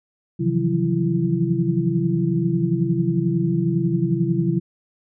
sine tone cluster, 132.6 / 160.1 / 170.8 / 182.3 / 335.3 Hz, C3 / D#3 / F3 / F#3 / E4, +23 / +50 / -38 / -25 / +30 cents, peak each -24 dBFS, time 0.39-4.6 s, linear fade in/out 20 ms, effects none

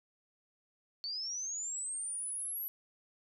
sine linear sweep, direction up, 4435 to 11840 Hz, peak -36 dBFS, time 1.04-2.68 s, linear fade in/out 0 ms, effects none

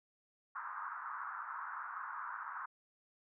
pink band-pass noise, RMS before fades -44 dBFS, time 0.55-2.66 s, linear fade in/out 10 ms, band 1000 to 1500 Hz, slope 48 dB/octave, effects none

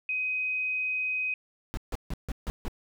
sine tone, 2515 Hz, D#7, 18 cents sharp, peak -27 dBFS, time 0.09-1.34 s, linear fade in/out 2 ms
brown noise bursts, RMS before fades -31 dBFS, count 6, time 1.74-2.682 s, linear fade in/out 0 ms, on 32 ms, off 150 ms
effects none

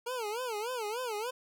25% pulse tone with vibrato, 460.3 Hz, A#4, 22 cents flat, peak -30 dBFS, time 0.06-1.31 s, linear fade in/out 10 ms, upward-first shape sine, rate 3.4 Hz, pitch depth 190 cents each way, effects none

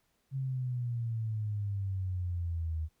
sine exponential sweep, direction down, 136.1 to 77.78 Hz, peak -31 dBFS, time 0.31-2.89 s, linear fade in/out 50 ms, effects pink hiss -75 dBFS RMS until 3 s

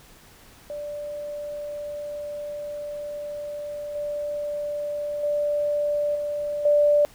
sine tone with level steps, 587.3 Hz, D5, in tune, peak -30 / -26 / -21 / -25 / -15 dBFS, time 0.7-7.05 s, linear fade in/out 0 ms, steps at 3.95 / 5.23 / 6.15 / 6.65 s, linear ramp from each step 5 ms, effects pink hiss -51 dBFS RMS until 7.14 s

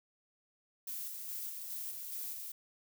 violet noise with tremolo, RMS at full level -41 dBFS, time 0.87-2.52 s, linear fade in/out 5 ms, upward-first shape square, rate 2.4 Hz, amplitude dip 30%, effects none

